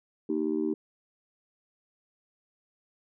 sine chord, Eb major, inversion second, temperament just, 233.3 / 311.1 / 388.9 Hz, Bb3 / Eb4 / G4, +2 / 0 / -14 cents, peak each -32 / -28 / -30 dBFS, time 0.29-0.74 s, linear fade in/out 5 ms, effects tanh soft clip ceiling -18 dBFS

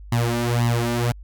sawtooth tone with flanger, 118.8 Hz, A#2, 33 cents sharp, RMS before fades -21 dBFS, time 0.12-1.12 s, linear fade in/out 5 ms, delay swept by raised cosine 1 to 3.4 ms, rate 1.9 Hz, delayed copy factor +0.95, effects added 50 Hz sine -37 dBFS peak until 1.23 s

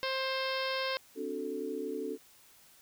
harmonic tone, 528 Hz, C5, 16 cents sharp, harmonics 1 / 2 / 3 / 4 / 5 / 6 / 7 / 8 / 9 / 10, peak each -35 / -38 / -40 / -41 / -42 / -43 / -43 / -44 / -45 / -45 dBFS, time 0.03-0.97 s, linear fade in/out 0 ms
sine chord, D dominant seventh, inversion third, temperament equal, 261.6 / 293.7 / 370 / 440 Hz, C4 / D4 / F#4 / A4, 0 / 0 / 0 / 0 cents, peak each -42 / -40 / -41 / -37 dBFS, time 1.15-2.18 s, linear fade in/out 50 ms
effects white hiss -60 dBFS RMS until 2.81 s

